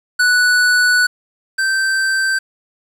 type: tone pair in turn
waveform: square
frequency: 1480 / 1556.3 Hz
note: F#6 / G6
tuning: 0 / -13 cents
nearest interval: minor second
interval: 87 cents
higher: second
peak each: -11 / -15 dBFS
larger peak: first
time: 0.19-1.07 / 1.58-2.39 s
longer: first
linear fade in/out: 10 ms
effects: low-pass 10000 Hz 12 dB/octave + 7-bit